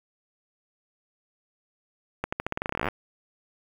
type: accelerating click train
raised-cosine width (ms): 0.5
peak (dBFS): -12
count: 20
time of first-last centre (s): 2.24-2.886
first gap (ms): 85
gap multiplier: 0.88
effects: 7-bit